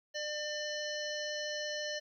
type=harmonic tone; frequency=599 Hz; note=D5; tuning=34 cents sharp; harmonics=1 / 3 / 5 / 7 / 9 / 10; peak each=-39 / -41 / -44 / -44 / -47 / -47 dBFS; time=0.14-2 s; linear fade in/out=20 ms; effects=12-bit